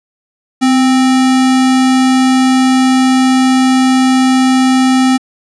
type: tone with sample-and-hold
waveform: sine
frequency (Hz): 257.7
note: C4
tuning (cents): -26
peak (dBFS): -6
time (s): 0.61-5.18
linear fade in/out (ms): 20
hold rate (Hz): 1050
effects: resampled to 22050 Hz